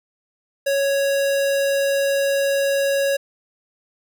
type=tone; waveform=square; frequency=554.4 Hz; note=C#5; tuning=in tune; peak=-18 dBFS; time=0.66-3.17 s; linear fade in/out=10 ms; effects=none